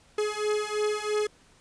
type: beating tone pair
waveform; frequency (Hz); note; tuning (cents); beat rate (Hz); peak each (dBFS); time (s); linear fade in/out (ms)
45% pulse; 420.6 / 423.6; G#4 / G#4; +22 / +34; 3; -29 / -29; 0.18-1.27; 5
effects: pink hiss -59 dBFS RMS until 1.6 s + resampled to 22050 Hz